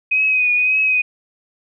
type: tone with vibrato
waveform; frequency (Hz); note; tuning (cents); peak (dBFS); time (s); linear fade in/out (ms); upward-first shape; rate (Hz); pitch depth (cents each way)
sine; 2507; D#7; +12; -13; 0.11-1.02; 10; triangle; 1.8; 45
effects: none